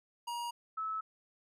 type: tone pair in turn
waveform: square / sine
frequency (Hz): 950 / 1301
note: A#5 / E6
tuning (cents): +33 / -23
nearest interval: perfect fourth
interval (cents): 544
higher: second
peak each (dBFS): -37 / -34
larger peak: second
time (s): 0.27-0.51 / 0.77-1.01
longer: neither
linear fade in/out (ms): 10
effects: resampled to 32000 Hz